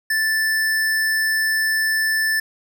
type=tone; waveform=square; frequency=1760 Hz; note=A6; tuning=in tune; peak=-18 dBFS; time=0.1-2.4 s; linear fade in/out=5 ms; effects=none